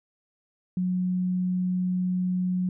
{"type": "tone", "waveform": "sine", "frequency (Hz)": 182.3, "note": "F#3", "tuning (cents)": -25, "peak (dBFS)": -23, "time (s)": [0.77, 2.69], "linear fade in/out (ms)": 2, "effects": []}